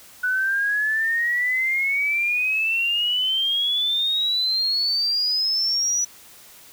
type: exponential sweep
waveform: sine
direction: up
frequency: 1480 to 5920 Hz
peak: -19 dBFS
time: 0.23-6.05 s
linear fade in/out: 10 ms
effects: white hiss -47 dBFS RMS until 6.72 s